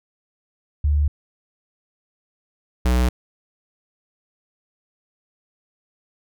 sine / square tone pair in turn, 73.42 / 61.74 Hz, D2 / B1, 0 / 0 cents, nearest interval minor third, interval 300 cents, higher first, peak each -15 / -16 dBFS, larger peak first, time 0.84-1.08 / 2.85-3.09 s, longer neither, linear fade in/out 5 ms, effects none

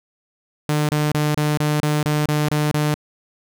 sawtooth tone bursts, 150 Hz, D3, 37 cents sharp, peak -13 dBFS, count 10, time 0.69-2.942 s, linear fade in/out 0 ms, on 200 ms, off 28 ms, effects none

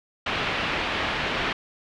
white low-pass noise, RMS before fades -27 dBFS, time 0.26-1.53 s, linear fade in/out 5 ms, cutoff 3100 Hz, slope 24 dB/octave, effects none

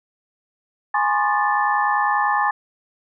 sine tone cluster, 832 / 1008 / 1078 / 1205 / 1754 Hz, G#5 / B5 / C#6 / D6 / A6, +3 / +35 / -49 / +44 / -6 cents, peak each -20 / -27 / -23 / -26 / -23 dBFS, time 0.94-2.51 s, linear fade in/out 5 ms, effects none

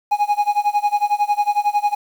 triangle tone with tremolo, 827 Hz, G#5, 8 cents flat, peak -10 dBFS, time 0.11-1.95 s, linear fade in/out 10 ms, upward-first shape sine, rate 11 Hz, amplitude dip 95%, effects 7-bit

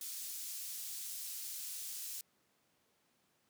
pink high-pass noise, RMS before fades -44 dBFS, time 0.01-2.21 s, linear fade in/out 2 ms, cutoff 6300 Hz, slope 12 dB/octave, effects pink hiss -75 dBFS RMS until 3.49 s + high-pass 150 Hz 12 dB/octave

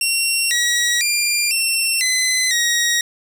15% pulse tone with pitch steps, 2737 / 1914 / 2392 / 2708 / 2029 / 1891 Hz, F7 / A#6 / D7 / E7 / B6 / A#6, -36 / +45 / +31 / +46 / +46 / +24 cents, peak -9 dBFS, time 0.01-3.01 s, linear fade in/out 2 ms, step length 500 ms, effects none

